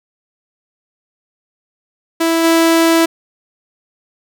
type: tone with level steps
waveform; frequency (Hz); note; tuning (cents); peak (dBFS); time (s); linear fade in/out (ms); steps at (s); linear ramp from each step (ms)
sawtooth; 329.6; E4; 0; -8 / -5; 2.2-3.06; 10; 2.43; 20
effects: none